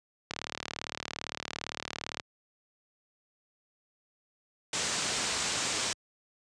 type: click train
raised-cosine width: 0.2 ms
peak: -16 dBFS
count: 72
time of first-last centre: 0.31-2.198 s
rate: 37.6 Hz
type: low-pass noise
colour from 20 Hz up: white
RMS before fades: -32 dBFS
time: 4.73-5.93 s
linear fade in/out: 2 ms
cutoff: 8300 Hz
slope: 48 dB/octave
effects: high-pass 80 Hz 12 dB/octave + resampled to 22050 Hz